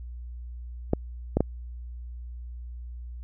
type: clicks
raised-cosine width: 2 ms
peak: -8 dBFS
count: 3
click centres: 0.934 / 1.37 / 1.406 s
effects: added 60 Hz sine -36 dBFS peak until 3.23 s